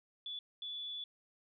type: tone bursts at uneven times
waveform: sine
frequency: 3448 Hz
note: A7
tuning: 36 cents flat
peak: -40 dBFS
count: 2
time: 0.26-0.39 / 0.62-1.04 s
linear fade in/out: 2 ms
effects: none